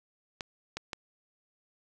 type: clicks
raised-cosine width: 0.2 ms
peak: -18 dBFS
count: 3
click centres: 0.408 / 0.77 / 0.932 s
effects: none